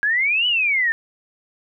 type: exponential two-way sweep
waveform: sine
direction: up then down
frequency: 1622 to 3000 to 1776 Hz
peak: -16 dBFS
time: 0.03-0.92 s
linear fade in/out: 0 ms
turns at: 0.47 s
effects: none